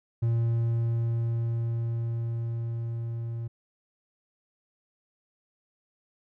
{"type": "tone with level ramp", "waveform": "triangle", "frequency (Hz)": 116, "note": "A#2", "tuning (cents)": -8, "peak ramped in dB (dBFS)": [-20, -29], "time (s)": [0.22, 3.48], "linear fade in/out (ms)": 10, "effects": []}